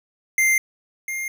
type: tone pair in turn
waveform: square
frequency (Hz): 2093 / 2117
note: C7 / C7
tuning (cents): 0 / +20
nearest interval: unison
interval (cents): 20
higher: second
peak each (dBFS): -16 / -26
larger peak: first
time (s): 0.38-0.58 / 1.08-1.28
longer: neither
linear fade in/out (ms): 2
effects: none